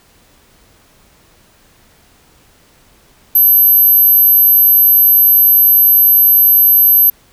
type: tone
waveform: sine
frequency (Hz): 12410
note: G9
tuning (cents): -19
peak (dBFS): -5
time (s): 3.35-7.1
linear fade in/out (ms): 5
effects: pink hiss -49 dBFS RMS until 7.32 s